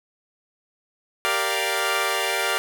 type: chord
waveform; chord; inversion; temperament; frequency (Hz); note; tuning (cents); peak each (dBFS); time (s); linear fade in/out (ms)
10% pulse; G minor seventh; none; equal; 392 / 466.2 / 587.3 / 698.5; G4 / Bb4 / D5 / F5; 0 / 0 / 0 / 0; -19; 1.25-2.58; 0
effects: none